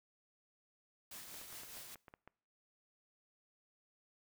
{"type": "noise with tremolo", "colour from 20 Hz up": "white", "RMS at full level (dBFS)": -49, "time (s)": [1.11, 1.95], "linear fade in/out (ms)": 5, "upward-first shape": "triangle", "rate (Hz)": 4.9, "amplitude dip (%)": 45}
{"type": "clicks", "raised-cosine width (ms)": 0.5, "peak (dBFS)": -39, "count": 9, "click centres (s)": [1.342, 1.414, 1.527, 1.634, 1.769, 1.957, 2.082, 2.139, 2.276]}
{"effects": ["noise-tail reverb RT60 0.6 s tail -24 dB re dry"]}